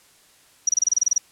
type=tone bursts; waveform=sine; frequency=5800 Hz; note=F#8; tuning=35 cents flat; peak=-14 dBFS; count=11; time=0.67-1.181 s; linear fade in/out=5 ms; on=21 ms; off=28 ms; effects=white hiss -55 dBFS RMS until 1.31 s + low-pass 11000 Hz 12 dB/octave